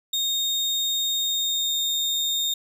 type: tone with pitch glide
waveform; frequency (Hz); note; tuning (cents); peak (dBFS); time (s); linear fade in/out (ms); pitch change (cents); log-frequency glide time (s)
35% pulse; 3700 to 3674; A#7 to A#7; -14 to -26; -21; 0.13-2.54; 5; -12; 1.19-1.75
effects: 10-bit